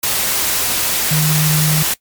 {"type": "tone in noise", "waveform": "sine", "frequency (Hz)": 154, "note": "D#3", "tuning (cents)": -17, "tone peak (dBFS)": -13, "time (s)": [1.11, 1.83], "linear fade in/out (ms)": 5, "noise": "white", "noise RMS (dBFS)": -17, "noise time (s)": [0.03, 1.94], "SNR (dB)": 1, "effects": ["noise-tail reverb RT60 0.1 s tail -20 dB re dry", "MP3 96 kbps"]}